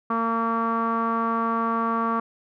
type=tone with low-pass filter; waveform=sawtooth; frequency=228.4 Hz; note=A#3; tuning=35 cents flat; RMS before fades=-24 dBFS; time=0.1-2.2 s; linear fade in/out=5 ms; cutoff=1200 Hz; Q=8.8; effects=none